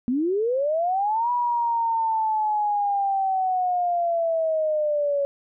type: linear two-way sweep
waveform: sine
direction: up then down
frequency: 233.1 to 976 to 559 Hz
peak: -20 dBFS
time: 0.08-5.25 s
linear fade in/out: 0 ms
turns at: 1.31 s
effects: none